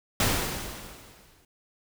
pink noise with exponential decay, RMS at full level -22 dBFS, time 0.2-1.45 s, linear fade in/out 2 ms, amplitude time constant 270 ms, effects none

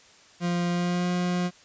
40% pulse tone with pitch glide, 174.61 to 178.28 Hz, F3 to F3, 0 to +36 cents, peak -23 dBFS, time 0.4-1.51 s, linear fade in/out 50 ms, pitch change +36 cents, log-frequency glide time 0.69-1.08 s, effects white hiss -54 dBFS RMS until 1.64 s + resampled to 16000 Hz

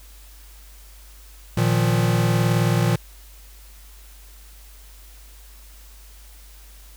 square chord, Bb suspended fourth, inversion none, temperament equal, 116.54 / 155.56 / 174.61 Hz, Bb2 / Eb3 / F3, 0 / 0 / 0 cents, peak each -20 / -24 / -24 dBFS, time 1.57-2.96 s, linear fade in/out 5 ms, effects added 50 Hz sine -43 dBFS peak until 6.96 s + white hiss -50 dBFS RMS until 6.96 s

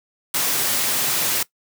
white noise, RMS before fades -21 dBFS, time 0.34-1.43 s, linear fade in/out 5 ms, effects noise-tail reverb RT60 0.1 s tail -19 dB re dry + high-pass 100 Hz 12 dB/octave

